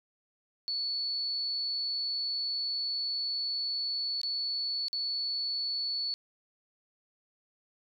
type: tone with dropouts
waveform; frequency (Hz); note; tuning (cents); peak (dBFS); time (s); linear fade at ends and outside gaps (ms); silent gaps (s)
sine; 4435; C#8; 0; -30; 0.68-6.14; 0; 4.215-4.233 / 4.883-4.93
effects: none